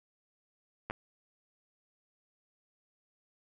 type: clicks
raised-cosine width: 0.5 ms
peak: -21 dBFS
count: 2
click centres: 0.9 / 0.909 s
effects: none